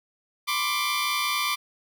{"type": "tone cluster", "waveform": "15% pulse", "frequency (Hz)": [1002, 1067, 1176], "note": ["B5", "C6", "D6"], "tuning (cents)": [25, 34, 2], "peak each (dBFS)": [-27, -25, -19], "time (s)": [0.47, 1.56], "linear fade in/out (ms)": 20, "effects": []}